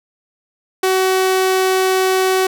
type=tone; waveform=sawtooth; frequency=376.4 Hz; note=F#4; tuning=30 cents sharp; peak=-9 dBFS; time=0.83-2.47 s; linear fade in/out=5 ms; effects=none